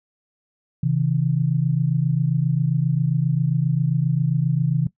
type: tone pair together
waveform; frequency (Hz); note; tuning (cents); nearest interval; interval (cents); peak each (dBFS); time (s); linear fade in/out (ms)
sine; 132.61 / 160.1; C3 / D#3; +24 / +50; minor third; 326; -20; 0.83-4.87; 5
effects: noise-tail reverb RT60 0.1 s tail -18 dB re dry